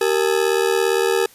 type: ring-modulated tone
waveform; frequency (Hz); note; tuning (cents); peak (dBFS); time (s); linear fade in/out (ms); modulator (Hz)
40% pulse; 425.9; G#4; +44; -12; 0.01-1.26; 0; 38.8
effects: white hiss -48 dBFS RMS until 1.34 s + resampled to 32000 Hz